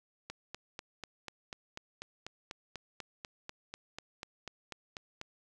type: click train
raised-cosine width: 0.2 ms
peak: -24 dBFS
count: 21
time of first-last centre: 0.3-5.214 s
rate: 4.07 Hz
effects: none

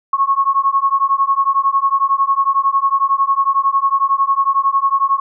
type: beating tone pair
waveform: sine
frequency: 1091 / 1102 Hz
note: C#6 / C#6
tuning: -28 / -11 cents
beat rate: 11 Hz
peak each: -15 dBFS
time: 0.13-5.2 s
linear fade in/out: 5 ms
effects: none

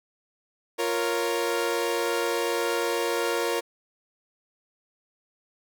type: chord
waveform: sawtooth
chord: Bb minor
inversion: second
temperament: equal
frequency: 349.2 / 466.2 / 554.4 Hz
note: F4 / Bb4 / Db5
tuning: 0 / 0 / 0 cents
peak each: -26 / -23 / -27 dBFS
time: 0.78-3.61 s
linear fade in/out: 20 ms
effects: none

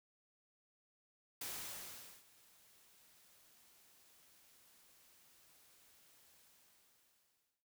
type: noise with ADSR envelope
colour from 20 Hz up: white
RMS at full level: -44 dBFS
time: 1.41-7.65 s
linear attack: 5 ms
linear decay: 810 ms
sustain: -23 dB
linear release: 1300 ms
effects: none

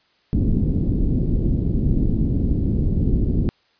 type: low-pass noise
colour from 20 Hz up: pink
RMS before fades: -19 dBFS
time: 0.33-3.49 s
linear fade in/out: 0 ms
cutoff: 310 Hz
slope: 24 dB/octave
effects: white hiss -61 dBFS RMS until 3.79 s + resampled to 11025 Hz

